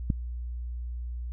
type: click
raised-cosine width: 5 ms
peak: -13 dBFS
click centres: 0.102 s
effects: added 60 Hz sine -32 dBFS peak until 1.32 s